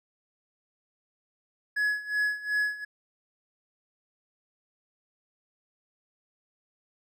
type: tone with tremolo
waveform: triangle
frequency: 1689 Hz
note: G#6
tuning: 29 cents sharp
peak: -21 dBFS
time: 1.76-2.85 s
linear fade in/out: 10 ms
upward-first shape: sine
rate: 2.7 Hz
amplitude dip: 85%
effects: none